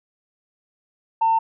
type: tone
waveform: sine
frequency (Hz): 900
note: A5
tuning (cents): +39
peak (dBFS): -14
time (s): 1.21-1.39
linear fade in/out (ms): 10
effects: tanh soft clip ceiling -11 dBFS